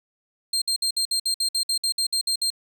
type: tone bursts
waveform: 30% pulse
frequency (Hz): 4186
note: C8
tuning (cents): 0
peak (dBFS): -18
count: 14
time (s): 0.53-2.503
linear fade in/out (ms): 5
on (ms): 88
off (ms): 57
effects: none